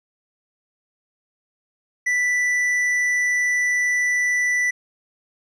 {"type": "tone with tanh clipping", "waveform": "triangle", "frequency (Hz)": 1975.5, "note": "B6", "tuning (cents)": 0, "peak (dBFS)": -19, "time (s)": [2.06, 4.71], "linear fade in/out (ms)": 10, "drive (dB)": 11, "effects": []}